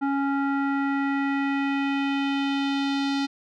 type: tone with low-pass filter sweep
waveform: square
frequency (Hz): 277.2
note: C#4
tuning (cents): 0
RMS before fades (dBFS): -25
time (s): 0.01-3.27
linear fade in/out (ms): 20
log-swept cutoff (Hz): 1200 to 4400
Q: 2.2
effects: none